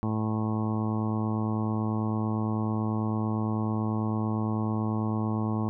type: harmonic tone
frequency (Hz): 109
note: A2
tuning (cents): -16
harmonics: 1 / 2 / 3 / 4 / 5 / 6 / 7 / 8 / 9 / 10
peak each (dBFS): -29 / -29 / -35 / -41 / -45 / -45 / -42 / -42 / -43 / -41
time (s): 0.03-5.69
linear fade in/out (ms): 0
effects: none